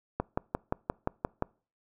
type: click train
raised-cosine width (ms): 1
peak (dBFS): -14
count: 8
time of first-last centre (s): 0.2-1.424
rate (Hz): 5.72
effects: noise-tail reverb RT60 0.4 s tail -25 dB re dry